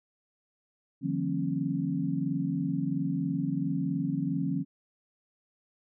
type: tone cluster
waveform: sine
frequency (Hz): 148 / 171 / 192.4 / 234.1 / 272.3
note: D3 / F3 / G3 / A#3 / C#4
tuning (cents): +14 / -36 / -32 / +8 / -31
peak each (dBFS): -34 / -32 / -37 / -38 / -31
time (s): 1.01-4.65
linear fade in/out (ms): 50
effects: none